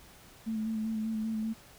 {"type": "tone with vibrato", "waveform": "sine", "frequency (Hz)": 220, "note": "A3", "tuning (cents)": 0, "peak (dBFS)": -30, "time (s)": [0.46, 1.54], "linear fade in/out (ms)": 20, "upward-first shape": "square", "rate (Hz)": 5.1, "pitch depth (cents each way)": 21, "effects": ["pink hiss -55 dBFS RMS until 1.78 s"]}